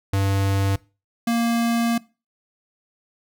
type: tone pair in turn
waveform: square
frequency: 98 / 233.1 Hz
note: G2 / A#3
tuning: 0 / 0 cents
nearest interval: octave + minor third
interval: 1500 cents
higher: second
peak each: -19 dBFS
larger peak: neither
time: 0.13-0.76 / 1.27-1.98 s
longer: second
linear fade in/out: 5 ms
effects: noise-tail reverb RT60 0.3 s tail -21 dB re dry